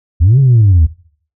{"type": "linear two-way sweep", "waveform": "sine", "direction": "up then down", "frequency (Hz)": [72.7, 140.1, 72.7], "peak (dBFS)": -3, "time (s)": [0.2, 0.87], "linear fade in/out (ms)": 20, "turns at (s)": 0.39, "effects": ["noise-tail reverb RT60 0.5 s tail -18 dB re dry", "tanh soft clip ceiling -2 dBFS"]}